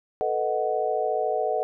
sine chord, B dominant seventh, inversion third, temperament equal, 440 / 493.9 / 622.3 / 740 Hz, A4 / B4 / D#5 / F#5, 0 / 0 / 0 / 0 cents, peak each -28 / -30 / -28 / -27 dBFS, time 0.21-1.63 s, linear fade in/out 0 ms, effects none

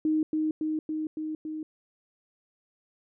sine tone with echo, 311.1 Hz, D#4, in tune, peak -22 dBFS, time 0.05-0.23 s, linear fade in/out 2 ms, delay 280 ms, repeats 5, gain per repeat -2 dB, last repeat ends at 1.63 s, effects none

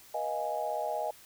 sine chord, F half-diminished seventh, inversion second, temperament equal with one note detuned, 483.4 / 622.3 / 698.5 / 830.6 Hz, Cb5 / Eb5 / F5 / Ab5, -37 / 0 / 0 / 0 cents, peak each -40 / -34 / -37 / -35 dBFS, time 0.14-1.11 s, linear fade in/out 5 ms, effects white hiss -55 dBFS RMS until 1.25 s

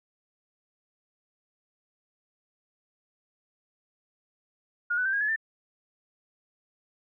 sine tone with pitch steps, 1429 / 1494 / 1561.9 / 1633 / 1707.2 / 1784.9 Hz, F6 / F#6 / G6 / G#6 / G#6 / A6, +39 / +16 / -7 / -30 / +47 / +24 cents, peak -24 dBFS, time 4.9-5.362 s, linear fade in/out 10 ms, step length 77 ms, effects none

